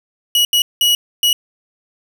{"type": "tone bursts at uneven times", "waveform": "40% pulse", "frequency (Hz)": 2915, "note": "F#7", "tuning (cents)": -26, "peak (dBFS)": -10, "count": 4, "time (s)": [[0.35, 0.45], [0.53, 0.62], [0.81, 0.95], [1.23, 1.33]], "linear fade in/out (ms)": 2, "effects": []}